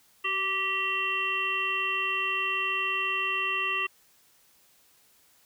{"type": "harmonic tone with a mistuned harmonic", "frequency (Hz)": 389.6, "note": "G4", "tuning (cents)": -11, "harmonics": [1, 3, 5, 7, 8], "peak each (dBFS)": [-40, -32, -34, -28, -38], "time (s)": [0.24, 3.87], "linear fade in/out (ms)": 10, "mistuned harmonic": 1, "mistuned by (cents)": -37, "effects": ["white hiss -62 dBFS RMS until 5.45 s"]}